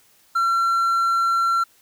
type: tone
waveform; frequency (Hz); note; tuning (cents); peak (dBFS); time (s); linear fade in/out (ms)
triangle; 1360; F6; -46; -15; 0.35-1.64; 10
effects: white hiss -57 dBFS RMS until 1.81 s